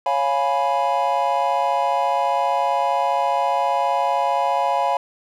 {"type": "chord", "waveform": "triangle", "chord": "C# dominant seventh", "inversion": "none", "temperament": "equal with one note detuned", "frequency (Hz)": [554.4, 698.5, 833.5, 987.8], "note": ["C#5", "E#5", "G#5", "B5"], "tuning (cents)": [0, 0, 6, 0], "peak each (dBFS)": [-23, -21, -20, -21], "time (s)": [0.06, 4.97], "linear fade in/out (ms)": 2, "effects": []}